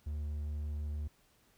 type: tone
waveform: triangle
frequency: 74.5 Hz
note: D2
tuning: 25 cents sharp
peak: -33 dBFS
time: 0.06-1.08 s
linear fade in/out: 10 ms
effects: pink hiss -69 dBFS RMS until 1.57 s